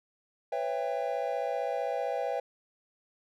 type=chord; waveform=triangle; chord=C# half-diminished seventh; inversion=third; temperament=just; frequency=498.9 / 554.4 / 665.2 / 798.3 Hz; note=B4 / C#5 / E5 / G5; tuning=+17 / 0 / +16 / +31 cents; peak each=-33 dBFS; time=0.52-2.4 s; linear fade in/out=5 ms; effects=none